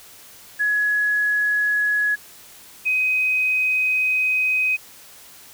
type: tone pair in turn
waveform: sine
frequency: 1684 / 2516 Hz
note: G#6 / D#7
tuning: +24 / +19 cents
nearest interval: perfect fifth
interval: 695 cents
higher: second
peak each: -17 dBFS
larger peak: neither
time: 0.59-2.16 / 2.85-4.77 s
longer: second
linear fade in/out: 20 ms
effects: white hiss -45 dBFS RMS until 5.53 s